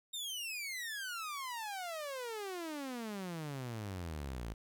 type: exponential sweep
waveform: sawtooth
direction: down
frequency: 3729 to 52.9 Hz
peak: -36 dBFS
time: 0.13-4.54 s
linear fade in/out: 10 ms
effects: 12-bit